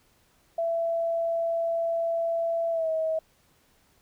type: tone with pitch glide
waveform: sine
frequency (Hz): 668 to 640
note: E5 to D#5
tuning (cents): +23 to +49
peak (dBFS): -24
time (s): 0.58-3.19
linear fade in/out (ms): 5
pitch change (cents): -74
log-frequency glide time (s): 2.71-2.89
effects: pink hiss -64 dBFS RMS until 4.01 s